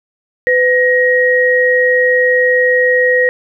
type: tone pair together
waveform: sine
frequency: 502 / 1886.6 Hz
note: B4 / A#6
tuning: +28 / +20 cents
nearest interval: octave + major seventh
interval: 2292 cents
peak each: -11 dBFS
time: 0.47-3.29 s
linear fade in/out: 0 ms
effects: none